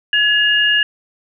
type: tone pair together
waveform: sine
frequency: 1689.3 / 2841 Hz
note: G#6 / F7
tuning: +29 / +29 cents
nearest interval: major sixth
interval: 900 cents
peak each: -14 dBFS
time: 0.13-0.83 s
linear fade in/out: 2 ms
effects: none